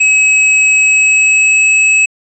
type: tone with pitch glide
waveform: square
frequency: 2562 to 2580 Hz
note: E7 to E7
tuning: -50 to -38 cents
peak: -7 dBFS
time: 0-2.06 s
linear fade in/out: 10 ms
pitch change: +12 cents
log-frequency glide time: 0.8-1.66 s
effects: resampled to 22050 Hz